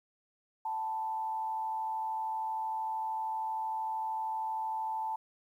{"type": "tone with frequency modulation", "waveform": "sine", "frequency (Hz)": 880, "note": "A5", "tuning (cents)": 0, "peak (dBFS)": -32, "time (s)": [0.65, 5.16], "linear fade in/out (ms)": 5, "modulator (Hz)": 113, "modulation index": 0.45, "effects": ["11-bit"]}